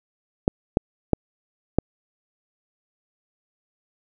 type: clicks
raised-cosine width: 2 ms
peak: -3 dBFS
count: 4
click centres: 0.479 / 0.771 / 1.133 / 1.786 s
effects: none